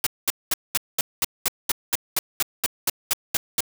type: noise bursts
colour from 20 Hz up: white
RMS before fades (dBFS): -21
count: 16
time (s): 0.04-3.606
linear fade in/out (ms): 2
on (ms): 26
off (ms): 210
effects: none